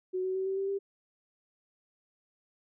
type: tone with pitch steps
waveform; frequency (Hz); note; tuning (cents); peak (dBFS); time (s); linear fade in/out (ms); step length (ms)
sine; 370 / 374.9 / 380 / 385 / 390.2 / 395.4; F#4 / F#4 / F#4 / G4 / G4 / G4; 0 / +23 / +46 / -31 / -8 / +15; -29; 0.13-0.79; 20; 110
effects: none